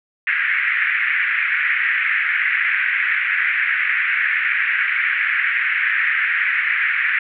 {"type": "band-pass noise", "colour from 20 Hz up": "pink", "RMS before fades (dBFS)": -19, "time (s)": [0.27, 7.19], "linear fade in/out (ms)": 2, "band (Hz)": [1600, 2300], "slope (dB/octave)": 48, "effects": []}